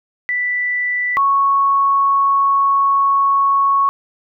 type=tone pair in turn; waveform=sine; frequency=1975.5 / 1106.4 Hz; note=B6 / C#6; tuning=0 / -4 cents; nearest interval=minor seventh; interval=1004 cents; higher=first; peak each=-16 / -11 dBFS; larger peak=second; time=0.29-1.17 / 1.17-3.89 s; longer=second; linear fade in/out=0 ms; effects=none